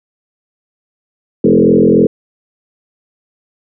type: tone with frequency modulation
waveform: sine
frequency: 326.6 Hz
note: E4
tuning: 16 cents flat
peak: -5 dBFS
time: 1.44-2.07 s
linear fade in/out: 5 ms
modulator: 43.4 Hz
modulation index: 3.5
effects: none